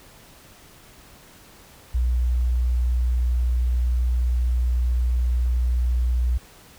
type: tone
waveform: sine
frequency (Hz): 61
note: B1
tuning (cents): -21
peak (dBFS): -18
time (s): 1.94-6.38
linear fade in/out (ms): 10
effects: pink hiss -49 dBFS RMS until 6.78 s